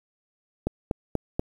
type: click train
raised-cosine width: 2 ms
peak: -11 dBFS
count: 4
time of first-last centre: 0.67-1.395 s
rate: 4.14 Hz
effects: 8-bit